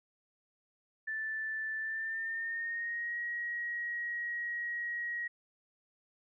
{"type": "tone with pitch glide", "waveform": "sine", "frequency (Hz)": [1760, 1897.2], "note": ["A6", "A#6"], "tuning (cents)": [0, 30], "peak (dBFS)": -34, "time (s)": [1.07, 5.28], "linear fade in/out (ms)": 10, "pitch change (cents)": 130, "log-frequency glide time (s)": [1.78, 3.18], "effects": []}